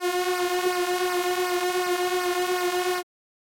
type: tone with flanger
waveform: sawtooth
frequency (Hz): 360.2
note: F#4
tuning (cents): -46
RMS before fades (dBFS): -25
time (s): 0-3.03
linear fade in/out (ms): 50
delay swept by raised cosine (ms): 0.27 to 3.67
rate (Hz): 2.7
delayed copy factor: -0.65
effects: AAC 64 kbps